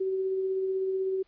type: tone with tremolo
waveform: sine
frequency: 380.5 Hz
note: F#4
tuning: 48 cents sharp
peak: -25 dBFS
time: 0-1.23 s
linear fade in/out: 10 ms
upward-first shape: sine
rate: 16 Hz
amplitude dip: 25%
effects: pink hiss -69 dBFS RMS until 1.27 s + resampled to 11025 Hz